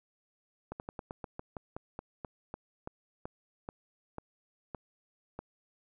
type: slowing click train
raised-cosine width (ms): 1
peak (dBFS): -25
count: 18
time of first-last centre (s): 0.72-5.39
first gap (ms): 79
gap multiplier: 1.14
effects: none